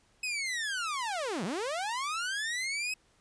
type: linear two-way sweep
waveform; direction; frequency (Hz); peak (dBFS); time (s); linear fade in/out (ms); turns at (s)
sawtooth; down then up; 2571 to 155.56 to 2571; -28; 0.23-2.94; 5; 1.44
effects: pink hiss -67 dBFS RMS until 3.2 s + resampled to 22050 Hz